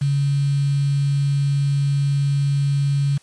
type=tone with quantisation; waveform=sine; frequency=140.7 Hz; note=C#3; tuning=26 cents sharp; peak=-16 dBFS; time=0.01-3.18 s; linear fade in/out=10 ms; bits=6; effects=white hiss -54 dBFS RMS until 3.22 s + resampled to 22050 Hz